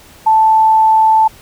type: tone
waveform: sine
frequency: 879 Hz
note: A5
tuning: 2 cents flat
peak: -6 dBFS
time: 0.26-1.28 s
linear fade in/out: 10 ms
effects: pink hiss -41 dBFS RMS until 1.41 s